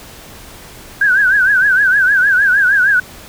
sine tone with vibrato, 1568 Hz, G6, in tune, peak -8 dBFS, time 1.01-3 s, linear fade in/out 5 ms, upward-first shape triangle, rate 6.5 Hz, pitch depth 150 cents each way, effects pink hiss -36 dBFS RMS until 3.28 s

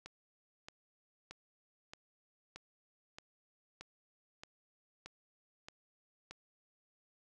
click train, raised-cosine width 0.2 ms, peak -30 dBFS, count 11, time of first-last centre 0.06-6.31 s, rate 1.6 Hz, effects none

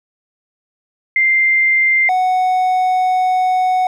sine / triangle tone pair in turn, 2093 / 740 Hz, C7 / F#5, 0 / 0 cents, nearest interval octave + tritone, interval 1800 cents, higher first, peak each -10 dBFS, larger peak neither, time 1.16-2.09 / 2.09-3.87 s, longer second, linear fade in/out 2 ms, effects none

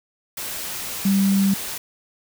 sine tone in noise, 196 Hz, G3, in tune, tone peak -15 dBFS, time 1.05-1.54 s, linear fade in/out 5 ms, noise white, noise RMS -30 dBFS, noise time 0.37-1.78 s, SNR +12 dB, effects none

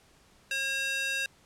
square tone with high-pass filter, 540 Hz, C#5, 45 cents flat, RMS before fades -31 dBFS, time 0.51-1.26 s, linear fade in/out 2 ms, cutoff 2100 Hz, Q 2.9, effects pink hiss -61 dBFS RMS until 1.45 s + low-pass 10000 Hz 12 dB/octave

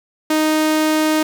sawtooth tone, 310.6 Hz, D#4, 3 cents flat, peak -10 dBFS, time 0.3-1.23 s, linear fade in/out 5 ms, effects 8-bit

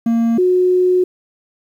triangle / sine tone pair in turn, 230.6 / 364.6 Hz, A#3 / F#4, -19 / -25 cents, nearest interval minor sixth, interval 794 cents, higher second, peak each -10 dBFS, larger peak neither, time 0.06-0.38 / 0.38-1.04 s, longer second, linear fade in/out 5 ms, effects 8-bit

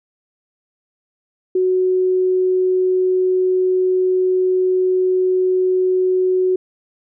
sine tone, 370 Hz, F#4, in tune, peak -13 dBFS, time 1.55-6.56 s, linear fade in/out 5 ms, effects none

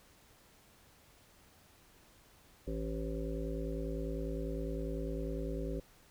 harmonic tone with a mistuned harmonic, 55 Hz, A1, in tune, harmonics 1 / 3 / 5 / 7 / 9 / 10, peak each -38 / -43 / -43 / -43 / -45 / -47 dBFS, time 2.67-5.8 s, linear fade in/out 5 ms, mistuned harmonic 10, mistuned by -16 cents, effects pink hiss -63 dBFS RMS until 6.1 s

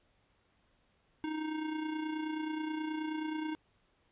square tone with amplitude modulation, 311.1 Hz, D#4, in tune, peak -33 dBFS, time 1.24-3.55 s, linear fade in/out 0 ms, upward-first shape sine, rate 29.4 Hz, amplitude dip 50%, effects pink hiss -72 dBFS RMS until 4.11 s + resampled to 8000 Hz

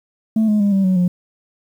sine tone with pitch steps, 220 / 211 / 202.4 / 194.19 / 186.28 / 178.7 Hz, A3 / G#3 / G#3 / G3 / F#3 / F3, 0 / +28 / -44 / -16 / +12 / +40 cents, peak -10 dBFS, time 0.36-1.08 s, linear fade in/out 5 ms, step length 120 ms, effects tanh soft clip ceiling -11 dBFS + 8-bit

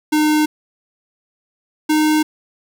square tone pair in turn, 304.8 / 307.5 Hz, D#4 / D#4, -36 / -20 cents, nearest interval unison, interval 16 cents, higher second, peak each -13 dBFS, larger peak neither, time 0.12-0.46 / 1.89-2.23 s, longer neither, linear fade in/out 10 ms, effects 9-bit

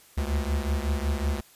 square beating tone pair, 69.9 / 75.3 Hz, C#2 / D2, +15 / +44 cents, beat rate 5.4 Hz, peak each -27 / -30 dBFS, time 0.17-1.41 s, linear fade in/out 10 ms, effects white hiss -55 dBFS RMS until 1.55 s + resampled to 32000 Hz

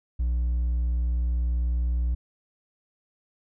sine tone with hard clipping, 60.3 Hz, B1, 41 cents flat, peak -23 dBFS, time 0.19-2.15 s, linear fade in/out 10 ms, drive 2 dB, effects none

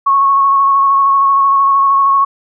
sine tone with vibrato, 1101 Hz, C#6, 12 cents flat, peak -7 dBFS, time 0.06-2.25 s, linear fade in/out 10 ms, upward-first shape square, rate 13 Hz, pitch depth 15 cents each way, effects none

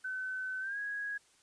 sine tone with pitch glide, 1519 to 1656.5 Hz, F#6 to G#6, +45 to -5 cents, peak -35 dBFS, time 0.04-1.18 s, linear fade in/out 10 ms, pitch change +150 cents, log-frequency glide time 0.6-0.78 s, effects white hiss -66 dBFS RMS until 1.42 s + resampled to 22050 Hz

